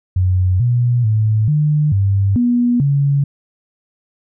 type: tone with pitch steps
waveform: sine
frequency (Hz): 91.9 / 121.4 / 108.5 / 150.2 / 98.6 / 242 / 140.9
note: F#2 / B2 / A2 / D3 / G2 / B3 / C#3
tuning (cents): -11 / -29 / -24 / +39 / +11 / -35 / +29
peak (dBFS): -11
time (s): 0.16-3.24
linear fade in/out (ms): 5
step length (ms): 440
effects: none